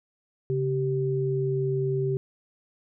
sine tone pair together, 137.04 / 387.6 Hz, C#3 / G4, -19 / -20 cents, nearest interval octave + tritone, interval 1799 cents, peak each -26 dBFS, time 0.5-2.17 s, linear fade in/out 0 ms, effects none

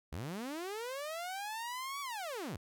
sawtooth linear two-way sweep, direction up then down, 63.7 to 1149 to 63.7 Hz, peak -35 dBFS, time 0.12-2.57 s, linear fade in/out 10 ms, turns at 2.01 s, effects none

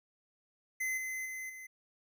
square tone with level steps, 2048 Hz, C7, 38 cents flat, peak -33 / -37 / -40 / -46 dBFS, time 0.8-1.67 s, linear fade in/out 10 ms, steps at 0.97 / 1.25 / 1.49 s, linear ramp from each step 10 ms, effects none

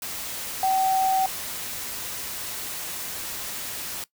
sine tone in noise, 763 Hz, G5, 47 cents flat, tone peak -19 dBFS, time 0.63-1.26 s, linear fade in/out 2 ms, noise white, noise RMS -33 dBFS, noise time 0.02-4.04 s, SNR +11 dB, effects noise-tail reverb RT60 0.1 s tail -18 dB re dry

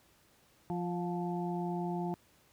harmonic tone with a mistuned harmonic, 174.61 Hz, F3, in tune, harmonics 1 / 2 / 4 / 5, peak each -35 / -38 / -41 / -42 dBFS, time 0.7-2.14 s, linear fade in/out 0 ms, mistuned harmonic 4, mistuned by +23 cents, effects pink hiss -66 dBFS RMS until 2.52 s + high-pass 60 Hz 12 dB/octave

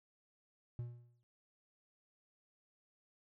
triangle tone with exponential decay, 120 Hz, B2, 49 cents flat, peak -35 dBFS, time 0.79-1.23 s, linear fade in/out 0 ms, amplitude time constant 94 ms, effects none

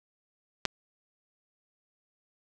clicks, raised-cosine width 0.2 ms, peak -8 / -19 dBFS, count 2, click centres 0.653 / 0.658 s, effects none

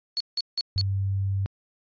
sine tone bursts, 4400 Hz, C#8, 14 cents flat, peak -23 dBFS, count 4, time 0.17-0.812 s, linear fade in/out 0 ms, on 33 ms, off 170 ms
sine tone, 97.6 Hz, G2, 7 cents flat, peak -23 dBFS, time 0.76-1.46 s, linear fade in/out 0 ms
effects resampled to 11025 Hz

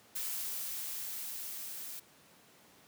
blue noise with level ramp, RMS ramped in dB -37 to -44 dBFS, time 0.15-2 s, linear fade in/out 10 ms, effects pink hiss -61 dBFS RMS until 2.87 s + high-pass 150 Hz 12 dB/octave

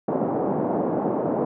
pink band-pass noise, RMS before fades -24 dBFS, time 0.08-1.45 s, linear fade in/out 5 ms, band 180 to 830 Hz, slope 24 dB/octave, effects none

